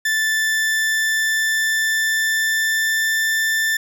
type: tone with pitch glide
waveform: 40% pulse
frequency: 1760 to 1774.3 Hz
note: A6 to A6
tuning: 0 to +14 cents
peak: -16 dBFS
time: 0.05-3.77 s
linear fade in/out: 5 ms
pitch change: +14 cents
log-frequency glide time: 0.26-3.16 s
effects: none